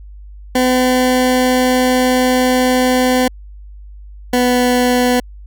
20% pulse tone pair in turn, 253.7 / 247.8 Hz, B3 / B3, +47 / +6 cents, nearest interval unison, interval 41 cents, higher first, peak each -6 dBFS, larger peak neither, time 0.55-3.28 / 4.33-5.2 s, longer first, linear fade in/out 5 ms, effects added 50 Hz sine -32 dBFS peak until 5.46 s

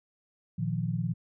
sine chord, Bb suspended fourth, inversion none, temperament equal, 116.54 / 155.56 / 174.61 Hz, Bb2 / Eb3 / F3, 0 / 0 / 0 cents, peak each -32 dBFS, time 0.58-1.14 s, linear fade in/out 10 ms, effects none

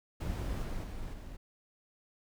brown noise with level steps, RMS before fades -35 / -37 / -41 / -45 dBFS, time 0.2-1.37 s, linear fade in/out 10 ms, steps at 0.63 / 0.83 / 1.13 s, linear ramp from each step 10 ms, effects none

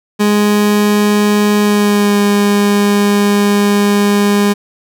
30% pulse tone with pitch glide, 207.7 to 204 Hz, G#3 to G#3, 0 to -31 cents, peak -6 dBFS, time 0.19-4.54 s, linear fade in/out 20 ms, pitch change -31 cents, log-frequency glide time 1.61-2.19 s, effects none

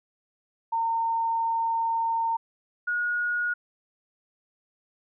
sine tone pair in turn, 913 / 1445.5 Hz, A#5 / F#6, -36 / -41 cents, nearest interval minor sixth, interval 795 cents, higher second, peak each -23 / -24 dBFS, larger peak first, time 0.72-2.37 / 2.87-3.54 s, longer first, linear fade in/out 10 ms, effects none

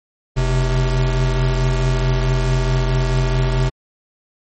square tone pair together, 44.4 / 128.6 Hz, F1 / C3, +29 / -30 cents, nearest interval octave + tritone, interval 1841 cents, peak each -18 / -18 dBFS, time 0.36-3.7 s, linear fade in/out 20 ms, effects MP3 32 kbps

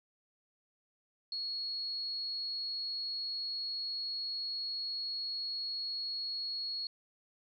sine tone, 4331 Hz, C#8, 41 cents flat, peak -35 dBFS, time 1.32-6.87 s, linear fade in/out 2 ms, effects none

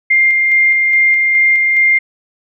sine tone with tremolo, 2108 Hz, C7, 12 cents sharp, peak -7 dBFS, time 0.1-1.99 s, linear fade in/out 10 ms, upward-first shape square, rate 2.4 Hz, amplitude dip 25%, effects none

